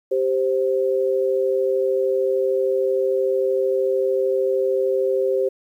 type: tone pair together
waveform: sine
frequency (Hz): 390.8 / 524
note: G4 / C5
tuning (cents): -5 / +2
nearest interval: perfect fourth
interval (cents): 507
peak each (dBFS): -20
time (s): 0.11-5.49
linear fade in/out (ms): 10
effects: 9-bit